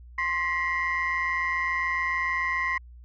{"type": "tone cluster", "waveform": "sine", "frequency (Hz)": [1053, 1927, 2094], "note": ["C6", "B6", "C7"], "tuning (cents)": [11, -43, 1], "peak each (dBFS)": [-28, -27, -29], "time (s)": [0.18, 2.78], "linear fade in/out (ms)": 5, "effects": ["tanh soft clip ceiling -18 dBFS", "added 60 Hz sine -44 dBFS peak until 3.04 s"]}